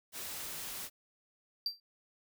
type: noise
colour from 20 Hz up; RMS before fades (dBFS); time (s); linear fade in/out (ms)
white; -42; 0.12-0.9; 50
type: tone with exponential decay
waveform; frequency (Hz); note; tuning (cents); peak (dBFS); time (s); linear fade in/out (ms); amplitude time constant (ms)
triangle; 4699; D8; 0; -27; 1.66-1.8; 2; 29
effects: none